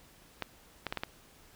clicks, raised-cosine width 0.3 ms, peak -17 dBFS, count 5, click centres 0.423 / 0.867 / 0.925 / 0.973 / 1.035 s, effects pink hiss -59 dBFS RMS until 1.55 s

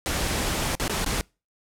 pink noise with dropouts, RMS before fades -26 dBFS, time 0.06-1.21 s, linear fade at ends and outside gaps 0 ms, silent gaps 0.752-0.798 / 0.879-0.896 / 1.045-1.062 s, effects noise-tail reverb RT60 0.3 s tail -26 dB re dry + low-pass 12000 Hz 12 dB/octave

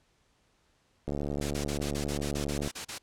click train, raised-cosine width 2 ms, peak -20 dBFS, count 116, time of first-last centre 1.08-2.675 s, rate 72.1 Hz
white noise bursts, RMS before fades -36 dBFS, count 12, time 1.41-2.984 s, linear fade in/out 10 ms, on 100 ms, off 34 ms
effects pink hiss -69 dBFS RMS until 3.02 s + low-pass 8000 Hz 12 dB/octave

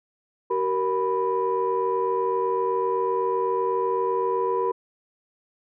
sine tone cluster, 380.9 / 468.8 / 989 Hz, G4 / A#4 / B5, -50 / +10 / +2 cents, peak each -25 dBFS, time 0.5-4.72 s, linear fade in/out 10 ms, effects tanh soft clip ceiling -13 dBFS

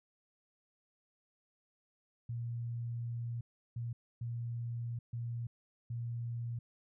sine tone bursts at uneven times, 118 Hz, A#2, 22 cents sharp, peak -36 dBFS, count 5, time 2.29-3.41 / 3.76-3.93 / 4.21-4.99 / 5.13-5.47 / 5.9-6.59 s, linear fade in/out 5 ms, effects none

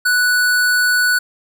square tone, 1480 Hz, F#6, in tune, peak -13 dBFS, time 0.05-1.19 s, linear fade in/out 10 ms, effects none

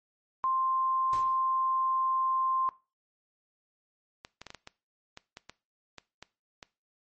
sine tone, 1050 Hz, C6, 6 cents sharp, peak -25 dBFS, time 0.44-2.69 s, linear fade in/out 0 ms
pink noise with exponential decay, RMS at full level -41 dBFS, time 1.13-1.46 s, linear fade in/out 0 ms, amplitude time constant 70 ms
clicks, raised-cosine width 0.2 ms, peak -25 dBFS, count 12, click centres 4.249 / 4.416 / 4.467 / 4.504 / 4.547 / 4.674 / 5.174 / 5.371 / 5.496 / 5.983 / 6.226 / 6.628 s
effects noise-tail reverb RT60 0.3 s tail -20 dB re dry + MP3 32 kbps

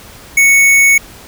square tone, 2217 Hz, C#7, in tune, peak -6 dBFS, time 0.37-0.98 s, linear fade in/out 5 ms, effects pink hiss -36 dBFS RMS until 1.27 s

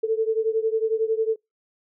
sine beating tone pair, 440 / 451 Hz, A4 / A4, 0 / +43 cents, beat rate 11 Hz, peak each -22 / -24 dBFS, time 0.03-1.36 s, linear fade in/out 10 ms, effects noise-tail reverb RT60 0.2 s tail -26 dB re dry

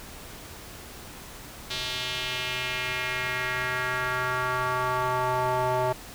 square tone with band-pass filter sweep, 126.6 Hz, B2, 43 cents sharp, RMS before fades -28 dBFS, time 1.7-5.93 s, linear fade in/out 10 ms, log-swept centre 3800 to 750 Hz, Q 2.3, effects pink hiss -43 dBFS RMS until 6.14 s

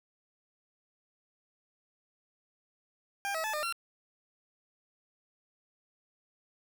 20% pulse tone with pitch steps, 799 / 643 / 868 / 605 / 1367 Hz, G5 / E5 / A5 / D#5 / F6, +33 / -43 / -24 / -49 / -37 cents, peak -27 dBFS, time 3.25-3.725 s, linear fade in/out 0 ms, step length 95 ms, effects 9-bit

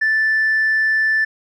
triangle tone with tanh clipping, 1760 Hz, A6, in tune, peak -14 dBFS, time 0.01-1.25 s, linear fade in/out 10 ms, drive 5 dB, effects none

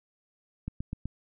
click train, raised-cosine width 5 ms, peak -21 dBFS, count 4, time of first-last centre 0.68-1.056 s, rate 7.98 Hz, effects none

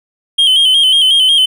triangle tone with vibrato, 3136 Hz, G7, in tune, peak -5 dBFS, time 0.38-1.46 s, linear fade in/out 10 ms, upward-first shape square, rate 5.5 Hz, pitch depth 51 cents each way, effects none

